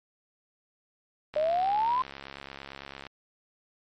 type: click train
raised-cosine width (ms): 0.3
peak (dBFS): -24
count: 120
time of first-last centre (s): 1.34-3.067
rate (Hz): 68.9
type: exponential sweep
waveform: sine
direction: up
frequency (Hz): 595 to 1046.5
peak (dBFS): -23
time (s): 1.36-2.02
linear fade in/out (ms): 2
effects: MP3 48 kbps